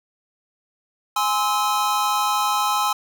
square chord, Ab augmented, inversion none, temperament just, 830.6 / 1038.3 / 1297.8 Hz, Ab5 / C6 / E6, 0 / -14 / -27 cents, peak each -24 dBFS, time 1.16-2.93 s, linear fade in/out 5 ms, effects none

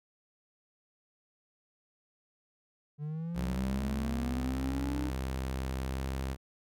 triangle linear sweep, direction up, 145.4 to 302.3 Hz, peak -32 dBFS, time 2.98-5.12 s, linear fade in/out 50 ms
sawtooth tone with pitch glide, 65.6 to 66.44 Hz, C2 to C2, +5 to +27 cents, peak -29 dBFS, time 3.34-6.37 s, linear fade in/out 50 ms, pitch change +22 cents, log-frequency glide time 5.87-6.02 s
effects none

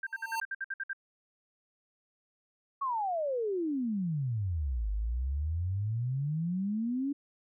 sine tone bursts, 1582 Hz, G6, 15 cents sharp, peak -32 dBFS, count 10, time 0.03-0.932 s, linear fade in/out 5 ms, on 38 ms, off 58 ms
square tone with exponential growth, 904 Hz, A5, 47 cents sharp, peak -29 dBFS, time 0.05-0.4 s, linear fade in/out 2 ms, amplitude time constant 75 ms
sine exponential two-way sweep, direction down then up, 1136 to 49.54 to 288.8 Hz, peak -29 dBFS, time 2.81-7.13 s, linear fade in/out 10 ms, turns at 4.9 s
effects none

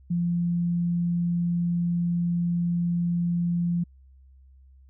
sine tone, 172.7 Hz, F3, 19 cents flat, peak -22 dBFS, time 0.1-3.84 s, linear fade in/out 10 ms, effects added 66 Hz sine -50 dBFS peak until 4.89 s

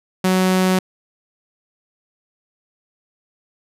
sawtooth tone, 186 Hz, F#3, 9 cents sharp, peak -10 dBFS, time 0.24-0.79 s, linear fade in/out 5 ms, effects resampled to 32000 Hz

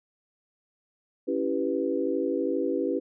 sine chord, C# half-diminished seventh, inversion none, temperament equal, 277.2 / 329.6 / 392 / 493.9 Hz, C#4 / E4 / G4 / B4, 0 / 0 / 0 / 0 cents, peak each -30 dBFS, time 1.27-3 s, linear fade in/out 20 ms, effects none

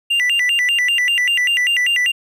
triangle tone with vibrato, 2349 Hz, D7, in tune, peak -12 dBFS, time 0.1-2.12 s, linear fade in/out 10 ms, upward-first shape square, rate 5.1 Hz, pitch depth 300 cents each way, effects none

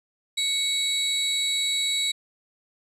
35% pulse tone pair together, 2217 / 3888 Hz, C#7 / B7, 0 / -28 cents, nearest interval minor seventh, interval 972 cents, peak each -29 / -21 dBFS, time 0.37-2.12 s, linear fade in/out 10 ms, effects resampled to 32000 Hz + 10-bit

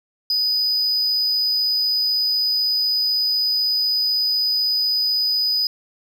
triangle tone, 4978 Hz, D#8, in tune, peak -16 dBFS, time 0.3-5.67 s, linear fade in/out 2 ms, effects none

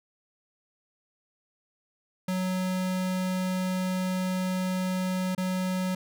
square tone with dropouts, 185 Hz, F#3, in tune, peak -27 dBFS, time 2.28-5.95 s, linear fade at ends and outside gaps 5 ms, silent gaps 5.35-5.378 s, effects none

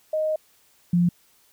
sine tone pair in turn, 622.3 / 174.63 Hz, D#5 / F3, 0 / 0 cents, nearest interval octave + minor seventh, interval 2200 cents, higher first, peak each -21 / -16 dBFS, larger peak second, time 0.13-0.36 / 0.93-1.09 s, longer first, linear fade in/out 5 ms, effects white hiss -60 dBFS RMS until 1.52 s

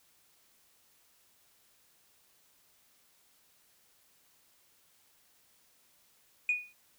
sine tone with exponential decay, 2464 Hz, D#7, 17 cents flat, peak -22 dBFS, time 6.49-6.73 s, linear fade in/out 2 ms, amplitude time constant 52 ms, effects tanh soft clip ceiling -21 dBFS + white hiss -67 dBFS RMS until 6.98 s

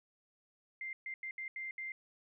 sine tone bursts at uneven times, 2093 Hz, C7, in tune, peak -39 dBFS, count 6, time 0.81-0.93 / 1.06-1.14 / 1.23-1.31 / 1.38-1.48 / 1.56-1.71 / 1.78-1.92 s, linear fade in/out 2 ms, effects none

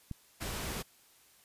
click, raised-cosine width 5 ms, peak -26 dBFS, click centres 0.113 s
pink noise, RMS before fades -38 dBFS, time 0.4-0.83 s, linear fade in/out 20 ms
effects white hiss -63 dBFS RMS until 1.44 s + resampled to 32000 Hz

